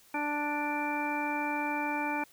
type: harmonic tone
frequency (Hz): 294.4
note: D4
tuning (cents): +4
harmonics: 1 / 2 / 3 / 4 / 5 / 6 / 8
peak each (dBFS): -35 / -41 / -33 / -45 / -40 / -44 / -36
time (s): 0.14-2.24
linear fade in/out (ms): 5
effects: white hiss -60 dBFS RMS until 2.32 s